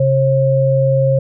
sine tone pair together, 134.35 / 538 Hz, C3 / C5, +46 / +48 cents, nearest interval 2 octaves, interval 2402 cents, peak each -13 dBFS, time 0-1.19 s, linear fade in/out 5 ms, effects none

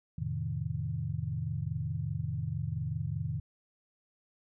sine chord, F dominant seventh, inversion none, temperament equal, 87.31 / 110 / 130.81 / 155.56 Hz, F2 / A2 / C3 / Eb3, 0 / 0 / 0 / 0 cents, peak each -39 / -37 / -37 / -36 dBFS, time 0.18-3.4 s, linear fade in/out 5 ms, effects none

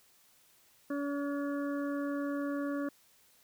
harmonic tone, 284.4 Hz, C#4, 45 cents sharp, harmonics 1 / 2 / 4 / 5 / 6, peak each -33 / -39 / -45 / -47 / -49 dBFS, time 0.9-2.89 s, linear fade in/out 5 ms, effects white hiss -65 dBFS RMS until 3.43 s

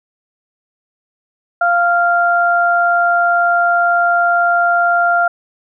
sine tone pair together, 695.5 / 1391 Hz, F5 / F6, -7 / -7 cents, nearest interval octave, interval 1200 cents, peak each -13 dBFS, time 1.61-5.28 s, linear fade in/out 5 ms, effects none

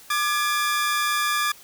sawtooth tone pair together, 1193 / 1692 Hz, D6 / G#6, +27 / +32 cents, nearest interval tritone, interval 605 cents, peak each -19 / -22 dBFS, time 0.1-1.52 s, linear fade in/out 5 ms, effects white hiss -48 dBFS RMS until 1.63 s

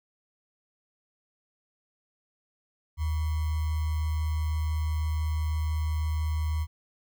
sine tone with sample-and-hold, 78 Hz, D#2, 5 cents sharp, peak -25 dBFS, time 2.97-6.67 s, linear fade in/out 50 ms, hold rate 1050 Hz, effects none

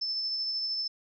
sine tone with tremolo, 5274 Hz, E8, in tune, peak -28 dBFS, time 0.01-0.88 s, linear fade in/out 10 ms, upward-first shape sine, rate 13 Hz, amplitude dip 25%, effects none

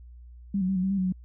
sine tone with pitch steps, 198.2 / 184.4 / 192.6 / 183 / 191.2 / 197.3 / 186 / 184.3 Hz, G3 / F#3 / G3 / F#3 / G3 / G3 / F#3 / F#3, +19 / -6 / -30 / -19 / -43 / +11 / +9 / -7 cents, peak -23 dBFS, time 0.54-1.124 s, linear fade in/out 5 ms, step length 73 ms, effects added 60 Hz sine -44 dBFS peak until 1.24 s

